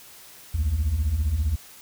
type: beating tone pair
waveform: sine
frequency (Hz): 64.3 / 79.3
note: C2 / D#2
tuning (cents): -30 / +33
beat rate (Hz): 15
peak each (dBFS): -24 / -20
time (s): 0.54-1.56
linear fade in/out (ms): 10
effects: tanh soft clip ceiling -18 dBFS + white hiss -47 dBFS RMS until 1.81 s